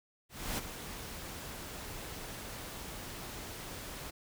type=noise with ADSR envelope; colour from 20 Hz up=pink; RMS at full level=-35 dBFS; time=0.29-4.11 s; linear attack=290 ms; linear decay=19 ms; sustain=-9 dB; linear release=15 ms; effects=none